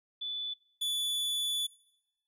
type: tone pair in turn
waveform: sine / 45% pulse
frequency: 3479 / 3459 Hz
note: A7 / A7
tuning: -20 / -30 cents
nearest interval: unison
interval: 10 cents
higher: first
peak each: -34 / -30 dBFS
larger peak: second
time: 0.21-0.54 / 0.81-1.67 s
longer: second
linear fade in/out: 10 ms
effects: noise-tail reverb RT60 0.9 s tail -22 dB re dry + resampled to 32000 Hz